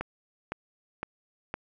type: click train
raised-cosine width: 0.5 ms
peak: -17 dBFS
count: 4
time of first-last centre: 0.01-1.541 s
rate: 1.96 Hz
effects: none